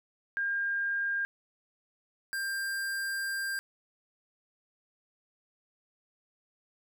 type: tone pair in turn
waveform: sine / square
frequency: 1607 / 1590.4 Hz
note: G6 / G6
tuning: +43 / +25 cents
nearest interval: unison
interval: 18 cents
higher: first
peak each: -28 / -32 dBFS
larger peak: first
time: 0.37-1.25 / 2.33-3.59 s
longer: second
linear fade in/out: 0 ms
effects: none